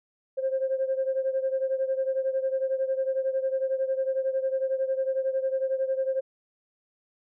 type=beating tone pair; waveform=sine; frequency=527 / 538 Hz; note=C5 / C5; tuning=+12 / +48 cents; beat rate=11 Hz; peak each=-25 / -29 dBFS; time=0.37-6.21 s; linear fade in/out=20 ms; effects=tanh soft clip ceiling -18 dBFS